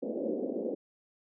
white band-pass noise, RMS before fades -34 dBFS, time 0.02-0.75 s, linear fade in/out 10 ms, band 220 to 540 Hz, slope 48 dB/octave, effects none

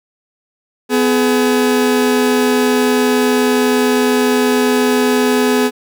40% pulse tone pair together, 251.2 / 422.8 Hz, B3 / G#4, +30 / +31 cents, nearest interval major sixth, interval 901 cents, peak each -13 dBFS, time 0.89-5.71 s, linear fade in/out 50 ms, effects none

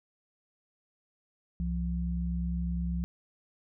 sine tone pair together, 65.08 / 173.4 Hz, C2 / F3, -9 / -12 cents, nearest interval octave + perfect fourth, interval 1697 cents, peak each -31 / -32 dBFS, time 1.6-3.04 s, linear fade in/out 0 ms, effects none

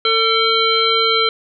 harmonic tone, 449.8 Hz, A4, 38 cents sharp, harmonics 1 / 3 / 5 / 7 / 9, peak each -19 / -18 / -22 / -19 / -19 dBFS, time 0.05-1.29 s, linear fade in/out 2 ms, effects none

